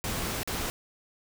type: noise with dropouts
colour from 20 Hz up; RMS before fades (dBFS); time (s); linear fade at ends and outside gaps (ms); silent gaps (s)
pink; -32; 0.04-0.7; 0; 0.432-0.475
effects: none